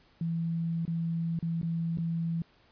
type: tone with dropouts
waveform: sine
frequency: 166.2 Hz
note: E3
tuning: 15 cents sharp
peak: -28 dBFS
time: 0.21-2.42 s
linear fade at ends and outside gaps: 2 ms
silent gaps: 0.853-0.878 / 1.39-1.426 / 1.615-1.629 / 1.974-1.984 s
effects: pink hiss -63 dBFS RMS until 2.71 s + resampled to 11025 Hz